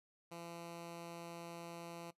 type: tone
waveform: 10% pulse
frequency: 169.7 Hz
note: F3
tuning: 49 cents flat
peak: -39 dBFS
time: 0.31-2.11 s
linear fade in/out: 10 ms
effects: noise-tail reverb RT60 0.1 s tail -18 dB re dry + resampled to 32000 Hz